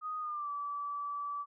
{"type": "tone with pitch glide", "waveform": "sine", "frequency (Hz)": [1244.5, 1154.5], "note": ["D#6", "D6"], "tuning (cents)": [0, -30], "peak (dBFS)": -35, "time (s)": [0.01, 1.46], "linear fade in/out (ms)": 50, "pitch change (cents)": -130, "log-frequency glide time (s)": [0.19, 0.5], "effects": []}